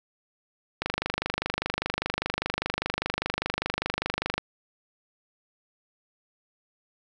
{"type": "click train", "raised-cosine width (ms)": 0.3, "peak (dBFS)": -10, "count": 90, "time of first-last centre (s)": [0.82, 4.38], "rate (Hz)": 25, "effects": []}